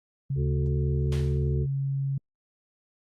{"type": "tone", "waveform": "sine", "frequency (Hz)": 137.2, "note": "C#3", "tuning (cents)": -17, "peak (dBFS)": -25, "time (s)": [0.3, 2.18], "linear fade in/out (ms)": 5}
{"type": "harmonic tone", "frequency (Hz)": 73.42, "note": "D2", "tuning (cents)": 0, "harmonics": [1, 3, 5, 6], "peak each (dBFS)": [-27, -38, -35, -38], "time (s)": [0.35, 1.67], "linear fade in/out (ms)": 50}
{"type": "noise with exponential decay", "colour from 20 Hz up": "white", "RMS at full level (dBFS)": -32, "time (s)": [1.12, 1.53], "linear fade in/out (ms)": 2, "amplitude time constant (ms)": 89}
{"effects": ["low-pass 5000 Hz 12 dB/octave", "Opus 48 kbps"]}